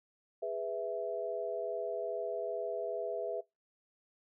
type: chord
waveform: sine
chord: E major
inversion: first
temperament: just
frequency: 412 / 494.4 / 659.3 Hz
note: G#4 / B4 / E5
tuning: -14 / +2 / 0 cents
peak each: -40 / -39 / -36 dBFS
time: 0.42-3.41 s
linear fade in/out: 10 ms
effects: noise-tail reverb RT60 0.2 s tail -23 dB re dry